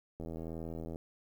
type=click train; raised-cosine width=2 ms; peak=-29 dBFS; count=63; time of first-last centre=0.2-0.959 s; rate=81.7 Hz; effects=10-bit